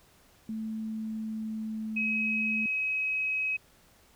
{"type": "tone with pitch glide", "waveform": "sine", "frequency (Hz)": [220, 218.5], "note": ["A3", "A3"], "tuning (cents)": [0, -12], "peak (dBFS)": -32, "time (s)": [0.49, 2.66], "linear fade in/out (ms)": 2, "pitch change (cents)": -12, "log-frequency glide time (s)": [0.6, 1.94]}
{"type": "tone", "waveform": "sine", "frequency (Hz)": 2546, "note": "D#7", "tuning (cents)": 39, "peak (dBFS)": -27, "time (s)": [1.96, 3.57], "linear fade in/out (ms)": 10}
{"effects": ["pink hiss -61 dBFS RMS until 4.15 s"]}